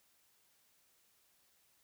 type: silence
effects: white hiss -72 dBFS RMS until 1.83 s